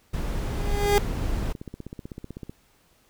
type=noise; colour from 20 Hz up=brown; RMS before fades=-27 dBFS; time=0.13-1.53 s; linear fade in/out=10 ms
type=tone with exponential growth; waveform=30% pulse; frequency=408 Hz; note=G#4; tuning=31 cents flat; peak=-14 dBFS; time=0.33-0.98 s; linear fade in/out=0 ms; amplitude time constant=140 ms
type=click train; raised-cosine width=3 ms; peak=-23 dBFS; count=27; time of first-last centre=0.86-2.495 s; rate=15.9 Hz
effects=pink hiss -62 dBFS RMS until 3.09 s